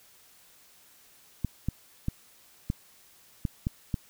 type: clicks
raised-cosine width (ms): 5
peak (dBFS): -15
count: 7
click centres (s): 1.447 / 1.686 / 2.084 / 2.701 / 3.452 / 3.669 / 3.942
effects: white hiss -58 dBFS RMS until 4.09 s